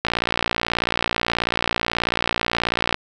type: click train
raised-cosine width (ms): 0.3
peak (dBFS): -3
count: 170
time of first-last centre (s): 0.05-2.944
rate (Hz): 58.4
effects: none